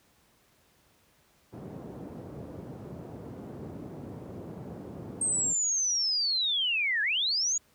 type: band-pass noise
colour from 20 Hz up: pink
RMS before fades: -42 dBFS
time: 1.52-5.54 s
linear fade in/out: 20 ms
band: 110 to 470 Hz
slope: 12 dB/octave
type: linear two-way sweep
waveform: sine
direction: down then up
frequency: 8480 to 1630 to 6870 Hz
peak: -25 dBFS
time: 5.21-7.58 s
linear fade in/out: 5 ms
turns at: 7.02 s
effects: pink hiss -65 dBFS RMS until 7.74 s + high-pass 60 Hz 12 dB/octave